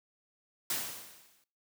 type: noise with exponential decay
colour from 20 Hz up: white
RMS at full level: -31 dBFS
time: 0.7-1.44 s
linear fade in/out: 2 ms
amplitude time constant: 160 ms
effects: noise-tail reverb RT60 0.4 s tail -20 dB re dry + high-pass 80 Hz 12 dB/octave